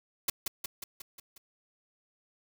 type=noise with echo; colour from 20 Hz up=white; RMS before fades=-28 dBFS; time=0.28-0.3 s; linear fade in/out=5 ms; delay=180 ms; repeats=6; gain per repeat=-4 dB; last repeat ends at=1.38 s; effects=none